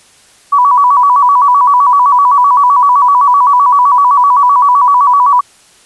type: tone with vibrato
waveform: sine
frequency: 1059 Hz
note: C6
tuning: 21 cents sharp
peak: -4 dBFS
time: 0.52-5.41 s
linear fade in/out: 10 ms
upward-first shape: square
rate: 7.8 Hz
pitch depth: 120 cents each way
effects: white hiss -44 dBFS RMS until 5.85 s + resampled to 24000 Hz